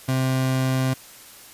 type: tone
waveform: 30% pulse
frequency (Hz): 130.81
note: C3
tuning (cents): 0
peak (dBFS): -17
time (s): 0.08-0.94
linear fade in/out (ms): 10
effects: white hiss -45 dBFS RMS until 1.53 s + resampled to 32000 Hz